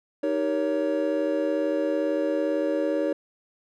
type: chord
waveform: triangle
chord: Eb dominant seventh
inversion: none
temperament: just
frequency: 311.1 / 388.9 / 466.7 / 560 Hz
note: Eb4 / G4 / Bb4 / Db5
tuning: 0 / -14 / +2 / +18 cents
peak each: -25 / -30 / -29 / -24 dBFS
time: 0.23-3.13 s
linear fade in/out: 5 ms
effects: none